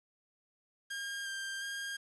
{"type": "tone with vibrato", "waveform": "sawtooth", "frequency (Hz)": 1600, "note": "G6", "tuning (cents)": 35, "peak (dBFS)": -34, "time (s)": [0.9, 1.97], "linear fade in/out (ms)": 10, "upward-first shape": "square", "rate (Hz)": 1.4, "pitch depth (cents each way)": 15, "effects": ["resampled to 24000 Hz", "10-bit"]}